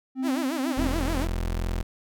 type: tone with tremolo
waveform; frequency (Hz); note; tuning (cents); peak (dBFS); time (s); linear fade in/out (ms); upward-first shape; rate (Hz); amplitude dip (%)
triangle; 261.6; C4; 0; -22; 0.15-0.97; 50; triangle; 2; 65
type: tone with vibrato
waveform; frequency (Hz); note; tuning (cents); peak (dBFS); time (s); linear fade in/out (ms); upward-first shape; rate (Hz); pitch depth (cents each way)
sawtooth; 293.7; D4; 0; -24; 0.22-1.28; 50; sine; 7; 240
type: tone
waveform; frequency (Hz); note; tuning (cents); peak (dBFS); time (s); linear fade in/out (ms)
30% pulse; 42.57; F1; -44; -23; 0.77-1.83; 10
effects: none